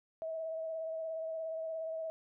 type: tone with vibrato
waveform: sine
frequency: 645 Hz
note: E5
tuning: 38 cents flat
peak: -36 dBFS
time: 0.22-2.1 s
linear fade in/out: 0 ms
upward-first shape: sine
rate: 17 Hz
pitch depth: 22 cents each way
effects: none